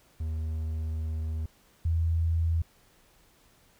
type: tone pair in turn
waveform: triangle / sine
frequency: 79.1 / 82.5 Hz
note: D#2 / E2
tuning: +29 / +2 cents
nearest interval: minor second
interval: 73 cents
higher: second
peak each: -27 / -23 dBFS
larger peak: second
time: 0.2-1.46 / 1.85-2.62 s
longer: first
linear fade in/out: 5 ms
effects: pink hiss -62 dBFS RMS until 3.79 s